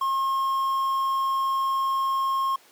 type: tone with quantisation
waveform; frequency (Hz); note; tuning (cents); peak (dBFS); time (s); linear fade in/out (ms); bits
triangle; 1075; C6; +47; -20; 0.01-2.56; 5; 8
effects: pink hiss -54 dBFS RMS until 2.71 s + high-pass 400 Hz 12 dB/octave